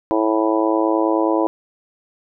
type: harmonic tone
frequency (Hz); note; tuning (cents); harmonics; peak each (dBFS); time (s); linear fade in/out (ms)
109.4; A2; -9; 3 / 4 / 5 / 6 / 7 / 8 / 9; -18 / -24 / -22 / -25 / -27 / -28 / -24; 0.11-1.47; 0
effects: none